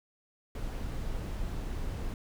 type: noise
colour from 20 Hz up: brown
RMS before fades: -35 dBFS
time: 0.55-2.14 s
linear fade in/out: 2 ms
effects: none